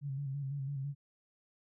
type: tone with vibrato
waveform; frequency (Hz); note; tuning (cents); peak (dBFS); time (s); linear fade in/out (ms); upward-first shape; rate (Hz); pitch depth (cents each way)
sine; 138.59; C#3; 0; -35; 0.01-0.95; 50; square; 6; 49
effects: none